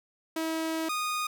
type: tone pair in turn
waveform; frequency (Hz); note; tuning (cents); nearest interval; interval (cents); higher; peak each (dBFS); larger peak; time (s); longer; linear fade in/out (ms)
sawtooth; 322.2 / 1234.2; E4 / D#6; -39 / -14; octave + major seventh; 2325; second; -25; neither; 0.36-0.89 / 0.89-1.27; first; 5
effects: none